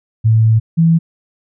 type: tone pair in turn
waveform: sine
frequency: 111.3 / 164.94 Hz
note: A2 / E3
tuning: +20 / +1 cents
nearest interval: perfect fifth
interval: 681 cents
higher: second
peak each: -7 dBFS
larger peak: neither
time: 0.24-0.6 / 0.77-0.99 s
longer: first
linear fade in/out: 20 ms
effects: none